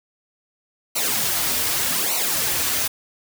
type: noise with flanger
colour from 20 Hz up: white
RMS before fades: -22 dBFS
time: 0.95-2.88 s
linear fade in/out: 10 ms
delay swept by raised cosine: 0.58 to 5.88 ms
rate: 0.84 Hz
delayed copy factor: -0.8
effects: none